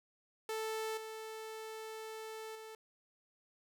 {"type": "tone with level steps", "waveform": "sawtooth", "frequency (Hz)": 440, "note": "A4", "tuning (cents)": 0, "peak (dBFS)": [-33, -40, -44], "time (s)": [0.49, 2.75], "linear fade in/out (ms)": 2, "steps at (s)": [0.97, 2.55], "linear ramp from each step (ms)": 5, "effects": []}